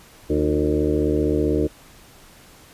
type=harmonic tone with a mistuned harmonic; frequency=75.6 Hz; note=D#2; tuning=49 cents flat; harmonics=1 / 2 / 3 / 4 / 5 / 6 / 7 / 8; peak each=-25 / -29 / -31 / -22 / -24 / -24 / -31 / -33 dBFS; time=0.29-1.68 s; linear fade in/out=20 ms; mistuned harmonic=5; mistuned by=-74 cents; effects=pink hiss -48 dBFS RMS until 2.73 s + resampled to 32000 Hz